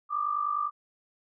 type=tone pair together; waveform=sine; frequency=1174.7 / 1224.6 Hz; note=D6 / D#6; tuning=0 / -28 cents; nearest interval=minor second; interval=72 cents; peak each=-28 / -31 dBFS; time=0.09-0.71 s; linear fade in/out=50 ms; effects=none